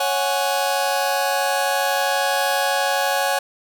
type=chord; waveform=sawtooth; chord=C# suspended fourth; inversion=none; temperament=just; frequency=554.4 / 739.2 / 831.5 Hz; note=C#5 / F#5 / G#5; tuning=0 / -2 / +2 cents; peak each=-19 dBFS; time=0-3.39 s; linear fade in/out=5 ms; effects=none